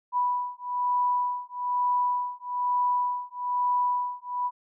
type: beating tone pair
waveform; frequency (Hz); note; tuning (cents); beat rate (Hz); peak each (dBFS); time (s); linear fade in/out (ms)
sine; 985 / 986.1; B5 / B5; -5 / -3; 1.1; -27; 0.12-4.51; 50
effects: none